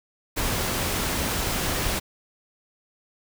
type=noise; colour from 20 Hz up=pink; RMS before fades=-26 dBFS; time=0.36-2 s; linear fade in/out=20 ms; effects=none